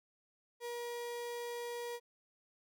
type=tone; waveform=35% pulse; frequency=477.3 Hz; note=A#4; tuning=41 cents sharp; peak=-38 dBFS; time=0.6-2 s; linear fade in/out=50 ms; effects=none